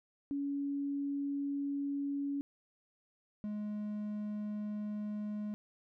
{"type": "tone pair in turn", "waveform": ["sine", "triangle"], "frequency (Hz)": [281.7, 209.6], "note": ["C#4", "G#3"], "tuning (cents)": [28, 16], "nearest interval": "perfect fourth", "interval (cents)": 512, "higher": "first", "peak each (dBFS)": [-33, -34], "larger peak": "first", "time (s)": [[0.31, 2.41], [3.44, 5.54]], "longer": "neither", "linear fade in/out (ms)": 0, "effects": []}